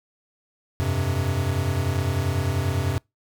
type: chord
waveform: square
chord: F suspended second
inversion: none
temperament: equal with one note detuned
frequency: 87.91 / 98 / 130.81 Hz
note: F2 / G2 / C3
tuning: +12 / 0 / 0 cents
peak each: -27 dBFS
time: 0.8-2.98 s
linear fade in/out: 0 ms
effects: noise-tail reverb RT60 0.2 s tail -26 dB re dry